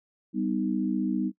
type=chord; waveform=sine; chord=G augmented; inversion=none; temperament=equal with one note detuned; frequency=196 / 251.1 / 311.1 Hz; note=G3 / B3 / D#4; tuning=0 / +29 / 0 cents; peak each=-29 dBFS; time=0.33-1.32 s; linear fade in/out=50 ms; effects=noise-tail reverb RT60 0.1 s tail -20 dB re dry